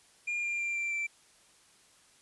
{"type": "tone with pitch steps", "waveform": "triangle", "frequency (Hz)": [2411, 2393, 2375, 2357, 2340], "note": ["D7", "D7", "D7", "D7", "D7"], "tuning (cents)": [45, 32, 19, 6, -7], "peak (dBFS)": -29, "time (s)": [0.27, 1.07], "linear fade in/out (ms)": 10, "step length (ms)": 160, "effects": ["white hiss -62 dBFS RMS until 2.21 s", "resampled to 24000 Hz"]}